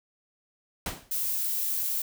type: noise with exponential decay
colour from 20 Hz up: pink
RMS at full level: -29 dBFS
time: 0.86-1.13 s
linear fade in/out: 2 ms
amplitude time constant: 58 ms
type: noise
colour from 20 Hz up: violet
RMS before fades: -29 dBFS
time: 1.11-2.02 s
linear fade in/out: 5 ms
effects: none